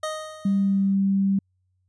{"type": "tone with exponential decay", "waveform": "25% pulse", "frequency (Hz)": 622.3, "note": "D#5", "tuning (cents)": 0, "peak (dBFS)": -21, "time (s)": [0.03, 0.95], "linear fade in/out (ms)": 5, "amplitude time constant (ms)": 200}
{"type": "tone with pitch glide", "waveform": "sine", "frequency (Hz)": [197, 195.53], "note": ["G3", "G3"], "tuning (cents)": [9, -4], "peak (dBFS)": -18, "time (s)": [0.45, 1.39], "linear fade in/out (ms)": 5, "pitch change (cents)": -13, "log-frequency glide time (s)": [0.56, 0.77]}
{"effects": ["added 92 Hz sine -66 dBFS peak until 1.88 s", "resampled to 24000 Hz"]}